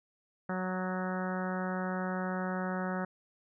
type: harmonic tone with a mistuned harmonic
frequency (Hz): 185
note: F#3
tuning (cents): 0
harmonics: 1 / 2 / 3 / 4 / 5 / 6 / 7 / 8 / 9 / 10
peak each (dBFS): -34 / -42 / -40 / -42 / -44 / -48 / -43 / -43 / -47 / -49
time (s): 0.49-3.05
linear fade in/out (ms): 5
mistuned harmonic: 7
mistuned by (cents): -17
effects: none

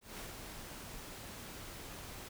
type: noise with ADSR envelope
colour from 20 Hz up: pink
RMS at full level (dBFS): -45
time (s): 0.01-2.29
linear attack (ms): 170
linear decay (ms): 150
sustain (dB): -3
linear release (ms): 12
effects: none

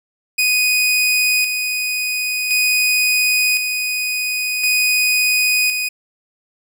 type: tone with tremolo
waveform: sawtooth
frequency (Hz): 2489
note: D#7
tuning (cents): 0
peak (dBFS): -10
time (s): 0.38-5.89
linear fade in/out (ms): 10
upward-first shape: square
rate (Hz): 0.47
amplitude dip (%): 45
effects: none

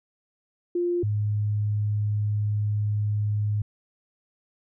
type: tone pair in turn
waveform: sine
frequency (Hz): 350 / 104.69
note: F4 / G#2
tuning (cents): +4 / +14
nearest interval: octave + major sixth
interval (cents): 2090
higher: first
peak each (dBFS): -22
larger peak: neither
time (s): 0.75-1.03 / 1.03-3.62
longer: second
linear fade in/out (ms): 5
effects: none

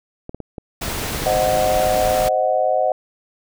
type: clicks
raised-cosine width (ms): 2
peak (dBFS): -17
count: 9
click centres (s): 0.294 / 0.346 / 0.403 / 0.582 / 0.88 / 1.149 / 1.221 / 1.302 / 1.367
type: noise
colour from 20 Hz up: pink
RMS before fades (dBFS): -25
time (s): 0.81-2.29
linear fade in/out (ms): 10
type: chord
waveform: sine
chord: C diminished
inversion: none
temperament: equal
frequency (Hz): 523.3 / 622.3 / 740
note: C5 / Eb5 / Gb5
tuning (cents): 0 / 0 / 0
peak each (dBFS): -21 / -19 / -19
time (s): 1.26-2.92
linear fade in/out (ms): 2
effects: none

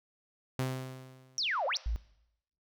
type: tone with exponential decay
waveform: sawtooth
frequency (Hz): 130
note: C3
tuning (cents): -11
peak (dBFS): -25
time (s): 0.59-1.51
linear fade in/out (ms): 0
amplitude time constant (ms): 200
type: exponential two-way sweep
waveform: sine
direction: down then up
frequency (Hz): 6000 to 509 to 6000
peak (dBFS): -29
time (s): 1.38-1.77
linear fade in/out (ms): 0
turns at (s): 1.66
type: tone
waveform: sine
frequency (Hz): 56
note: A1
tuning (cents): +31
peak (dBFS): -29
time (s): 1.86-1.96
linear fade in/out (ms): 0
effects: noise-tail reverb RT60 0.8 s tail -20 dB re dry

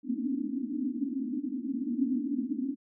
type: band-pass noise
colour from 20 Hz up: pink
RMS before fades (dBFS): -32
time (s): 0.03-2.76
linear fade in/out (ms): 50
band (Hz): 230 to 300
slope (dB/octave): 96
effects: none

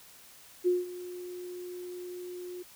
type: tone with ADSR envelope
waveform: sine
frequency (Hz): 358.6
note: F4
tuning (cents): +46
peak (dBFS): -21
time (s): 0.64-2.63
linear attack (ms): 31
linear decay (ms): 180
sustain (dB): -17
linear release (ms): 10
effects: white hiss -54 dBFS RMS until 2.75 s

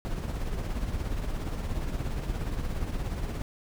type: noise with tremolo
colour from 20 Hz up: brown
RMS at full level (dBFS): -29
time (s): 0.05-3.42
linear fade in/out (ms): 0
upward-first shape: triangle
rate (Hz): 17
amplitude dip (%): 55
effects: none

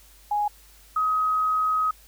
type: tone pair in turn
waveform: sine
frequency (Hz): 830 / 1264.2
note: G#5 / D#6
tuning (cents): -1 / +27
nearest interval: perfect fifth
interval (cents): 728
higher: second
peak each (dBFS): -21 / -20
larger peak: second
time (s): 0.31-0.48 / 0.96-1.91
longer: second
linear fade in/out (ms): 5
effects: added 50 Hz sine -53 dBFS peak until 2.07 s + white hiss -54 dBFS RMS until 2.07 s

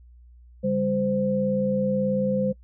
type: tone cluster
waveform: sine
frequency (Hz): 141.8 / 200.2 / 517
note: C#3 / G3 / C5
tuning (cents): +40 / +37 / -21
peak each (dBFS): -32 / -24 / -24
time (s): 0.63-2.53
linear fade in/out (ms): 20
effects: noise-tail reverb RT60 0.1 s tail -24 dB re dry + added 60 Hz sine -47 dBFS peak until 2.63 s

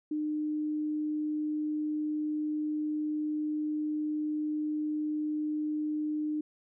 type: tone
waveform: sine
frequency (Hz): 303.5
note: D#4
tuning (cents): -43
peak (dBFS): -29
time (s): 0.11-6.41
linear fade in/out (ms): 5
effects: none

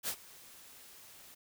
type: noise with ADSR envelope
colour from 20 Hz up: white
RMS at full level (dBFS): -34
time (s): 0.03-1.35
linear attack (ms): 51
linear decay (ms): 72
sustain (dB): -21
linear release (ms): 12
effects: none

